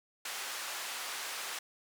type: band-pass noise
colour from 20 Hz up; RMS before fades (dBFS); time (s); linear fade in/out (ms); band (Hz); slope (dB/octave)
pink; -40; 0.25-1.59; 5; 1000 to 12000; 12
effects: none